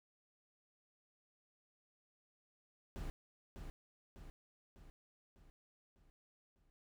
brown noise with echo, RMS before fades -43 dBFS, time 2.96-3.1 s, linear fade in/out 0 ms, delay 600 ms, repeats 6, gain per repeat -5 dB, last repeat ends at 6.7 s, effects none

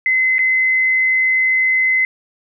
sine tone with dropouts, 2047 Hz, C7, 38 cents flat, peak -12 dBFS, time 0.06-2.05 s, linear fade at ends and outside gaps 1 ms, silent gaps 0.383-0.391 s, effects none

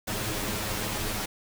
pink noise with comb filter, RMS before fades -31 dBFS, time 0.07-1.26 s, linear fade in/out 10 ms, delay 9.5 ms, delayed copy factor +0.75, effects none

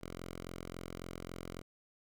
5% pulse tone, 43.65 Hz, F1, in tune, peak -32 dBFS, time 0.01-1.62 s, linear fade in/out 10 ms, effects none

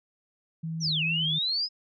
sine tone with vibrato, 159.4 Hz, D#3, 42 cents sharp, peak -30 dBFS, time 0.63-1.39 s, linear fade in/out 10 ms, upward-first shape square, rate 2.5 Hz, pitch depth 31 cents each way
sine exponential two-way sweep, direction down then up, 6230 to 2489 to 5150 Hz, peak -25 dBFS, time 0.8-1.69 s, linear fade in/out 50 ms, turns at 1.04 s
effects none

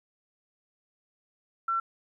sine tone, 1350 Hz, E6, 41 cents sharp, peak -25 dBFS, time 1.68-1.8 s, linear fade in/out 5 ms, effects 11-bit

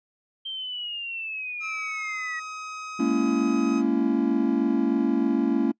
sine linear sweep, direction down, 3158 to 1909 Hz, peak -30 dBFS, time 0.45-2.4 s, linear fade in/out 10 ms
30% pulse tone with pitch glide, 1286 to 1263.9 Hz, E6 to D#6, -43 to +27 cents, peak -31 dBFS, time 1.6-3.83 s, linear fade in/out 50 ms, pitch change -30 cents, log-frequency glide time 1.71-2.14 s
triangle chord, A# half-diminished seventh, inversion third, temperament just, 209.8 / 233.1 / 279.7 / 335.6 Hz, G#3 / A#3 / C#4 / E4, +18 / 0 / +16 / +31 cents, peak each -27 / -23 / -22 / -25 dBFS, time 2.99-5.72 s, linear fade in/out 10 ms
effects noise-tail reverb RT60 0.1 s tail -26 dB re dry + resampled to 16000 Hz

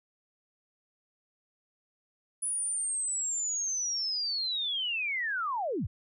sine linear sweep, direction down, 9956 to 52.9 Hz, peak -29 dBFS, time 2.42-5.87 s, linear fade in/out 10 ms, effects none

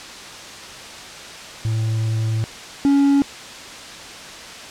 triangle tone pair in turn, 111.1 / 280 Hz, A2 / C#4, +17 / +18 cents, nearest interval octave + major third, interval 1601 cents, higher second, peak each -16 / -10 dBFS, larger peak second, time 1.65-2.44 / 2.85-3.22 s, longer first, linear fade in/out 0 ms, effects white hiss -35 dBFS RMS until 4.7 s + low-pass 6000 Hz 12 dB/octave

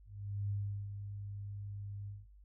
sine tone with ADSR envelope, 101 Hz, G#2, 48 cents flat, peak -33 dBFS, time 0.05-2.27 s, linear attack 450 ms, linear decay 380 ms, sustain -8 dB, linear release 190 ms, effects noise-tail reverb RT60 0.3 s tail -25 dB re dry + added 50 Hz sine -56 dBFS peak until 2.44 s

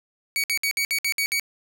sawtooth tone bursts, 2251 Hz, C#7, 26 cents sharp, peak -18 dBFS, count 8, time 0.36-1.397 s, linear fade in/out 0 ms, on 78 ms, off 59 ms, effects none

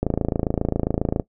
click train, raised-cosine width 2 ms, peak -7 dBFS, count 33, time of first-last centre 0.03-1.198 s, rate 27.4 Hz, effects noise-tail reverb RT60 0.1 s tail -18 dB re dry

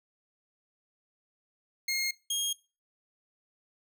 20% pulse tone pair in turn, 2141 / 3253 Hz, C7 / G#7, +39 / -37 cents, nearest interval perfect fifth, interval 724 cents, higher second, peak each -23 dBFS, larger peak neither, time 1.88-2.11 / 2.3-2.53 s, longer neither, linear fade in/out 5 ms, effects noise-tail reverb RT60 0.3 s tail -22 dB re dry

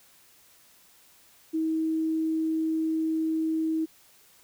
sine tone, 319.4 Hz, D#4, 45 cents sharp, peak -24 dBFS, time 1.53-3.86 s, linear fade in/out 20 ms, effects white hiss -58 dBFS RMS until 4.43 s

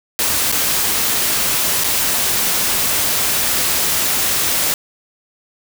white noise with dropouts, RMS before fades -17 dBFS, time 0.19-4.74 s, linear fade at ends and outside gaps 1 ms, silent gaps 0.517-0.524 / 1.838-1.843 s, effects none

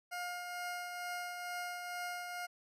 20% pulse tone with tremolo, 711 Hz, F5, 31 cents sharp, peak -33 dBFS, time 0.11-2.47 s, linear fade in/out 20 ms, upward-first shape triangle, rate 2.2 Hz, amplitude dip 40%, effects resampled to 32000 Hz

